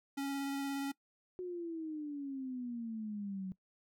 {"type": "tone with vibrato", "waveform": "square", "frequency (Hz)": 277.2, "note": "C#4", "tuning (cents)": 0, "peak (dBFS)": -36, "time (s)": [0.17, 0.92], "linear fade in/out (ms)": 10, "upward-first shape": "sine", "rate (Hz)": 17, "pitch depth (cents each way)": 11}
{"type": "exponential sweep", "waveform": "sine", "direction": "down", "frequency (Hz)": [367.7, 185], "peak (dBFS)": -38, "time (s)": [1.39, 3.52], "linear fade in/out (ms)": 0}
{"effects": ["noise-tail reverb RT60 0.1 s tail -21 dB re dry"]}